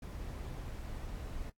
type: noise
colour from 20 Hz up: brown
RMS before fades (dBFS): -42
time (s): 0.02-1.5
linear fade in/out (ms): 5
effects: noise-tail reverb RT60 0.1 s tail -17 dB re dry + AAC 64 kbps